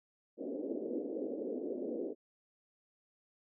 pink band-pass noise, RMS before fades -39 dBFS, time 0.37-2.15 s, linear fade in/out 50 ms, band 250 to 540 Hz, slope 48 dB/octave, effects none

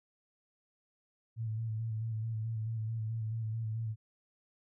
sine tone with vibrato, 111.5 Hz, A2, 23 cents sharp, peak -33 dBFS, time 1.36-3.96 s, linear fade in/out 50 ms, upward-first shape square, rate 4.6 Hz, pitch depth 32 cents each way, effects none

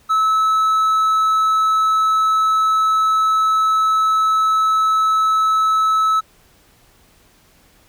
triangle tone, 1300 Hz, E6, 24 cents flat, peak -11 dBFS, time 0.09-6.21 s, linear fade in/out 20 ms, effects pink hiss -53 dBFS RMS until 7.88 s

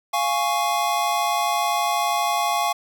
square chord, Db major, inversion first, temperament equal, 698.5 / 830.6 / 1108.7 Hz, F5 / Ab5 / Db6, 0 / 0 / 0 cents, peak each -25 dBFS, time 0.13-2.73 s, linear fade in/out 10 ms, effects none

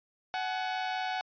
sawtooth tone pair together, 745 / 849.9 Hz, F#5 / G#5, +12 / +40 cents, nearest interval major second, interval 228 cents, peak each -28 / -34 dBFS, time 0.34-1.21 s, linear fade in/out 0 ms, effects resampled to 11025 Hz

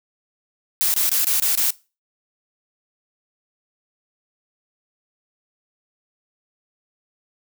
blue noise bursts, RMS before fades -19 dBFS, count 6, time 0.81-1.705 s, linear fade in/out 0 ms, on 130 ms, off 23 ms, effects noise-tail reverb RT60 0.3 s tail -21 dB re dry

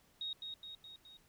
sine tone with echo, 3755 Hz, A#7, 12 cents sharp, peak -38 dBFS, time 0.21-0.33 s, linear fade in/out 2 ms, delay 210 ms, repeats 4, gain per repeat -4 dB, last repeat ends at 1.17 s, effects pink hiss -69 dBFS RMS until 1.28 s

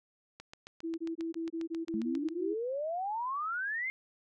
click train, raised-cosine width 0.2 ms, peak -29 dBFS, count 15, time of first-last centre 0.4-2.287 s, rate 7.42 Hz
sine tone bursts, 329.2 Hz, E4, 2 cents flat, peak -33 dBFS, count 10, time 0.83-2.546 s, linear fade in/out 20 ms, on 150 ms, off 24 ms
sine exponential sweep, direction up, 209.5 to 2153 Hz, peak -32 dBFS, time 1.94-3.9 s, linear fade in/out 0 ms
effects none

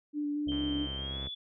sine tone with vibrato, 293.7 Hz, D4, in tune, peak -30 dBFS, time 0.13-0.88 s, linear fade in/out 50 ms, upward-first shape square, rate 4.4 Hz, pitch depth 12 cents each way
harmonic tone, 67.7 Hz, C#2, 40 cents flat, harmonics 1 / 2 / 3 / 4 / 5 / 6 / 7 / 8 / 9 / 10, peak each -39 / -45 / -49 / -51 / -53 / -55 / -56 / -57 / -58 / -59 dBFS, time 0.46-1.29 s, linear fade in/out 20 ms
sine tone with pitch glide, 3136 to 3440 Hz, G7 to A7, 0 to -40 cents, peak -37 dBFS, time 0.48-1.35 s, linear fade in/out 10 ms, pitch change +160 cents, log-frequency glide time 0.96-1.22 s
click train, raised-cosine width 0.5 ms, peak -35 dBFS, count 96, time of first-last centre 0.52-1.268 s, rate 127 Hz
effects none

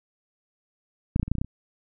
clicks, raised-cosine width 5 ms, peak -9 / -11 / -13 / -21 / -10 / -17 / -16 / -12 / -28 dBFS, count 9, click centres 1.161 / 1.197 / 1.23 / 1.28 / 1.316 / 1.353 / 1.384 / 1.415 / 1.446 s, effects none

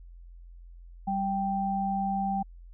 sine tone pair together, 195.1 / 784 Hz, G3 / G5, -8 / 0 cents, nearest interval 2 octaves, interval 2408 cents, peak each -30 / -28 dBFS, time 1.07-2.43 s, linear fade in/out 10 ms, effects added 43 Hz sine -45 dBFS peak until 2.73 s

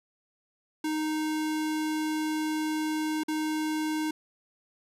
square tone with dropouts, 310 Hz, D#4, 6 cents flat, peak -28 dBFS, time 0.84-4.11 s, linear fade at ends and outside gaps 5 ms, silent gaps 3.235-3.282 s, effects resampled to 32000 Hz + 10-bit

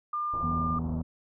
sine tone, 1200 Hz, D6, 37 cents sharp, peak -28 dBFS, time 0.13-0.79 s, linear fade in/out 5 ms
pink low-pass noise, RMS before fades -41 dBFS, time 0.33-1.02 s, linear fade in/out 5 ms, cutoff 1100 Hz, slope 48 dB/octave
harmonic tone, 80.6 Hz, E2, 38 cents flat, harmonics 1 / 2 / 3, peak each -33 / -33 / -33 dBFS, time 0.42-1.03 s, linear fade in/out 20 ms
effects none

